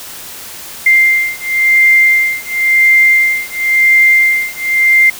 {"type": "beating tone pair", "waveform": "sine", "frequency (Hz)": [2096, 2096.95], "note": ["C7", "C7"], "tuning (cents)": [2, 3], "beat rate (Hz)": 0.95, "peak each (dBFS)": -10, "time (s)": [0.86, 5.1], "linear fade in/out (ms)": 5, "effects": ["white hiss -29 dBFS RMS until 5.19 s"]}